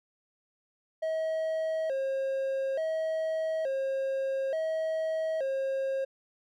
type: tone with vibrato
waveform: triangle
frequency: 586 Hz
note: D5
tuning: 4 cents flat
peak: -26 dBFS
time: 1.02-6.05 s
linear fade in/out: 10 ms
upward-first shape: square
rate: 0.57 Hz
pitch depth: 150 cents each way
effects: none